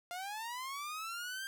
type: linear sweep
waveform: sawtooth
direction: up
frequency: 693 to 1598 Hz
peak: -36 dBFS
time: 0.11-1.47 s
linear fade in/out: 0 ms
effects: none